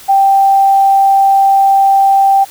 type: tone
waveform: sine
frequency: 784 Hz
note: G5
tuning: in tune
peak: -5 dBFS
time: 0.08-2.45 s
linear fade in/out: 20 ms
effects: white hiss -35 dBFS RMS until 2.5 s